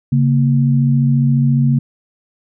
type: tone pair together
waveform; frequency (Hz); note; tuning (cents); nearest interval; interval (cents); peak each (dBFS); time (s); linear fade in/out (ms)
sine; 138.59 / 233.1; C#3 / A#3; 0 / 0; major sixth; 900; -11 / -16; 0.12-1.79; 5
effects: none